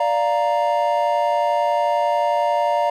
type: chord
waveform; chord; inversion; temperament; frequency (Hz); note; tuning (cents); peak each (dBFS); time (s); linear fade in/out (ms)
triangle; Bb major; first; equal; 587.3 / 698.5 / 932.3; D5 / F5 / Bb5; 0 / 0 / 0; -19; 0-2.9; 5
effects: none